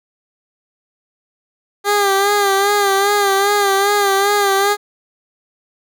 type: tone with vibrato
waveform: 15% pulse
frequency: 400.8 Hz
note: G4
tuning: 38 cents sharp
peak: -6 dBFS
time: 1.84-4.77 s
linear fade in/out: 50 ms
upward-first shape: sine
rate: 2.5 Hz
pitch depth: 52 cents each way
effects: none